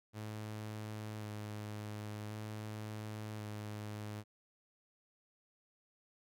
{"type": "tone with vibrato", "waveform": "sawtooth", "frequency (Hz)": 106.5, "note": "G#2", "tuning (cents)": 44, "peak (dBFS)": -38, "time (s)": [0.13, 4.24], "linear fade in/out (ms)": 50, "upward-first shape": "square", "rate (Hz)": 0.46, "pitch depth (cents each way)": 15, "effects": []}